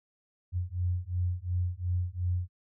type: beating tone pair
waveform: sine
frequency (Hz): 88.1 / 90.9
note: F2 / F#2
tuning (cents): +16 / -30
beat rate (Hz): 2.8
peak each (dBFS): -31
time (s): 0.52-2.49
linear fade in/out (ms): 50
effects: none